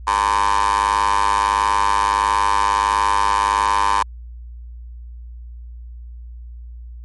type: tone with high-pass filter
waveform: 15% pulse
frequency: 101.5 Hz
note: G#2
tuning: 39 cents flat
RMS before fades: -17 dBFS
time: 0.07-4.03 s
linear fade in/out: 5 ms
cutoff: 970 Hz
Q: 5.9
effects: added 59 Hz sine -32 dBFS peak until 7.04 s + MP3 48 kbps